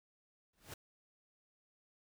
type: noise with exponential growth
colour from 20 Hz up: pink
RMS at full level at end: -44 dBFS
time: 0.53-0.74 s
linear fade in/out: 5 ms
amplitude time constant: 44 ms
effects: none